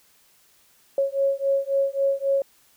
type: beating tone pair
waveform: sine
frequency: 548 / 551.7 Hz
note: C#5 / C#5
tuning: -20 / -8 cents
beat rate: 3.7 Hz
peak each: -23 dBFS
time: 0.98-2.42 s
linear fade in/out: 2 ms
effects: white hiss -59 dBFS RMS until 2.76 s